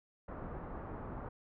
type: low-pass noise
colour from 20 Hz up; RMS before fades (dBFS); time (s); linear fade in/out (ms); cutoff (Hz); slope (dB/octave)
pink; -44; 0.28-1.29; 5; 1300; 24
effects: none